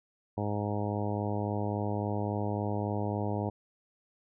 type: harmonic tone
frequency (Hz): 103.6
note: G#2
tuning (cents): -4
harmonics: 1 / 2 / 3 / 4 / 5 / 6 / 7 / 8 / 9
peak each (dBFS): -33 / -36 / -38 / -39 / -40 / -41 / -41 / -42 / -43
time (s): 0.37-3.5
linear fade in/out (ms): 10
effects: none

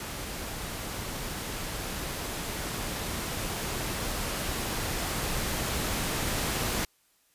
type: noise with level ramp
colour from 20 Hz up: pink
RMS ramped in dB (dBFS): -37 to -29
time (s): 0-6.85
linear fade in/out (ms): 2
effects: white hiss -67 dBFS RMS until 7.34 s + resampled to 32000 Hz

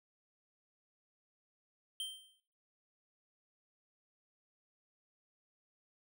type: tone with exponential decay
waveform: square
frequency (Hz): 3136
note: G7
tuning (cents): 0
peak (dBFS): -36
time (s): 2-2.4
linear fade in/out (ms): 1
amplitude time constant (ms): 85
effects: noise-tail reverb RT60 0.6 s tail -18 dB re dry

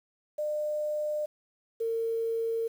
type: tone pair in turn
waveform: sine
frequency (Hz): 602 / 455.6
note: D5 / A#4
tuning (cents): +43 / -40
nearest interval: perfect fourth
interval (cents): 483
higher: first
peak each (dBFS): -28 / -27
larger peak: second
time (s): 0.38-1.26 / 1.8-2.68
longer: neither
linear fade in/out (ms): 10
effects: 9-bit

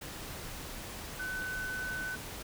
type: tone in noise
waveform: sine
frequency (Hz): 1507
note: F#6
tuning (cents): +31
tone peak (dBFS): -35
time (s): 1.19-2.16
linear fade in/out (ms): 10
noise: pink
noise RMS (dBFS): -43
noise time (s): 0.01-2.43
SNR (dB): +5
effects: none

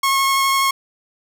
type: tone with vibrato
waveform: sawtooth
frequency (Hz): 1088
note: C#6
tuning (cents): -33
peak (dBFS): -11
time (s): 0.03-0.71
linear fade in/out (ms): 5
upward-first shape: sine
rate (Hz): 12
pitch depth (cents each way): 9
effects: none

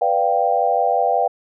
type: chord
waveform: sine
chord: G dominant seventh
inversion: first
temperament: equal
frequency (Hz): 493.9 / 587.3 / 698.5 / 784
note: B4 / D5 / F5 / G5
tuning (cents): 0 / 0 / 0 / 0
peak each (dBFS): -22 / -23 / -19 / -19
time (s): 0.01-1.28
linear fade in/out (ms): 10
effects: none

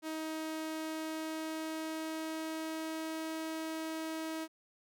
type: tone with pitch glide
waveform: sawtooth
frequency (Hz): 316.1 to 319.6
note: D#4 to D#4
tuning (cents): +27 to +47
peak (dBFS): -33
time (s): 0.02-4.48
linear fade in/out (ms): 50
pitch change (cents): +20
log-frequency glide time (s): 0.68-3.37
effects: none

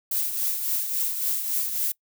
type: noise with tremolo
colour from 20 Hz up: violet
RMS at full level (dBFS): -24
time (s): 0.11-1.92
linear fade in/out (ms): 5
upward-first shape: triangle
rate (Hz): 3.6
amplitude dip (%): 55
effects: noise-tail reverb RT60 0.1 s tail -24 dB re dry

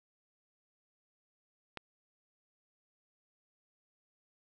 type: click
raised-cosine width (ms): 0.3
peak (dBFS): -24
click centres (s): 1.773
effects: none

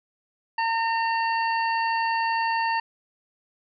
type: harmonic tone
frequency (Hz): 911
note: A#5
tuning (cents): -40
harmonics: 1 / 2 / 3 / 5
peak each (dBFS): -23 / -29 / -33 / -37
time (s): 0.58-2.8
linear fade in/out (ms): 5
effects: none

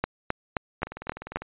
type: two click trains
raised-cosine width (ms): 0.5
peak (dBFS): -22 / -9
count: 13 / 6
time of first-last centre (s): 0.82-1.42 / 0.04-1.359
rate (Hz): 20 / 3.79
effects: resampled to 8000 Hz

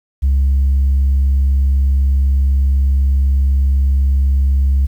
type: tone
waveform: sine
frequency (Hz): 68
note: C#2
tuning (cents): -33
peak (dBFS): -8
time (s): 0.22-4.87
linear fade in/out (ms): 20
effects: tanh soft clip ceiling -8 dBFS + 8-bit

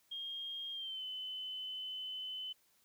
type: tone with pitch glide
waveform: sine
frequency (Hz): 3230 to 3031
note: G#7 to F#7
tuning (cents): -49 to +41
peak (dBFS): -40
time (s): 0.11-2.53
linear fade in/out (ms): 10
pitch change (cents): -110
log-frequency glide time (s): 0.72-1.04
effects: white hiss -72 dBFS RMS until 2.84 s

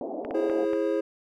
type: band-pass noise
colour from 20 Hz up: white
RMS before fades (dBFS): -34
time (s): 0.01-0.65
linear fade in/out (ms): 2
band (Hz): 240 to 730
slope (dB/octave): 48
type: clicks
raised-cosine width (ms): 0.5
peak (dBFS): -23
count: 4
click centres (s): 0.249 / 0.309 / 0.498 / 0.733
type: chord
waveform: triangle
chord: E augmented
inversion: none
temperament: equal with one note detuned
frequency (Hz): 329.6 / 415.3 / 534.6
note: E4 / G#4 / B#4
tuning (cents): 0 / 0 / +37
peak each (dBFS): -26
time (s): 0.34-1.01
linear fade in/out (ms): 10
effects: none

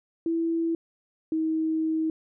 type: tone pair in turn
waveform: sine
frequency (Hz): 330.8 / 318.3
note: E4 / D#4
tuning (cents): +6 / +39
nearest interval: minor second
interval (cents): 67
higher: first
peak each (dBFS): -23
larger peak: neither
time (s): 0.26-0.75 / 1.32-2.1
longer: second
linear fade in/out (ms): 2
effects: none

